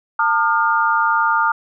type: tone cluster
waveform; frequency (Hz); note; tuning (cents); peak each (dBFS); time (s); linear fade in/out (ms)
sine; 900 / 1210 / 1412; A5 / D#6 / F6; +39 / -49 / +19; -18; 0.19-1.52; 5
effects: none